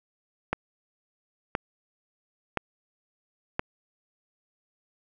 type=click train; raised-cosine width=0.5 ms; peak=-10 dBFS; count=4; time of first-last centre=0.53-3.594 s; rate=0.979 Hz; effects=none